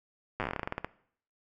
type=slowing click train; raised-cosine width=0.5 ms; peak=-17 dBFS; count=17; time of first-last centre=0.4-0.846 s; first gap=8 ms; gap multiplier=1.15; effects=noise-tail reverb RT60 0.6 s tail -19 dB re dry